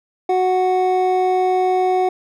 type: tone pair together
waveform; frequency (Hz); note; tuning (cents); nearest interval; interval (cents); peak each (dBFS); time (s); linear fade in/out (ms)
triangle; 369.4 / 738.8; F#4 / F#5; -3 / -3; octave; 1200; -15; 0.29-2.09; 5
effects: none